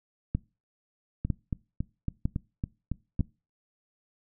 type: two click trains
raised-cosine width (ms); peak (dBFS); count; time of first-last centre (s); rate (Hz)
5; -17 / -14; 8 / 4; 1.25-3.194 / 0.35-3.207; 3.6 / 1.05
effects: noise-tail reverb RT60 0.3 s tail -23 dB re dry